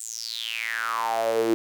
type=tone with high-pass filter sweep; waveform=sawtooth; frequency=113.9 Hz; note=A#2; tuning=40 cents flat; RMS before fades=-27 dBFS; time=0-1.54 s; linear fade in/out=0 ms; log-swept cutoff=8100 to 330 Hz; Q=8.2; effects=none